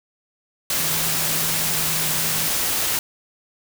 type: tone in noise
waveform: sine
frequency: 160.2 Hz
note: E3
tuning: 49 cents flat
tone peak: -33 dBFS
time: 0.8-2.48 s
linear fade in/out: 2 ms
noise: white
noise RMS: -22 dBFS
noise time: 0.7-2.99 s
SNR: -14 dB
effects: none